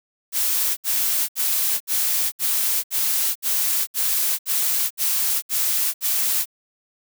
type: noise bursts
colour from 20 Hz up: blue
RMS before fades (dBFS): -21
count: 12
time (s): 0.32-6.457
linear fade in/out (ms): 50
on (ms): 450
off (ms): 67
effects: none